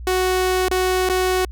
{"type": "tone with dropouts", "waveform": "sawtooth", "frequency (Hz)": 370, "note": "F#4", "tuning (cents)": 0, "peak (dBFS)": -13, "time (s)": [0.07, 1.45], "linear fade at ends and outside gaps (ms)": 2, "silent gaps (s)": [[0.684, 0.712], [1.09, 1.097]], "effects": ["added 60 Hz sine -30 dBFS peak until 1.51 s"]}